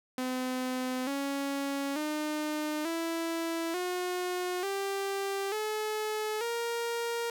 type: tone with pitch steps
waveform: sawtooth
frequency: 255.2 / 278.3 / 303.5 / 331 / 360.9 / 393.6 / 429.2 / 468 Hz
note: C4 / C#4 / D#4 / E4 / F#4 / G4 / A4 / A#4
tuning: -43 / +7 / -43 / +7 / -43 / +7 / -43 / +7 cents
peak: -27 dBFS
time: 0.18-7.3 s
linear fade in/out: 2 ms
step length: 890 ms
effects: none